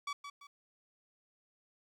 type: tone with echo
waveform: sawtooth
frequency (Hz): 1142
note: D6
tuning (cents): -49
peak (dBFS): -32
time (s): 0.07-0.13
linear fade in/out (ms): 5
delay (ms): 170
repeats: 2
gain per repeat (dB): -8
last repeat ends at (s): 0.47
effects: low-pass 6000 Hz 12 dB/octave + 12-bit